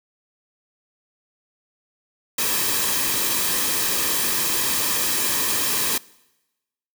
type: noise with comb filter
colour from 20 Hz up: white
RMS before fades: -22 dBFS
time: 2.38-5.98 s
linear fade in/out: 5 ms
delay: 1.4 ms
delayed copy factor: -0.55
effects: noise-tail reverb RT60 1.0 s tail -23 dB re dry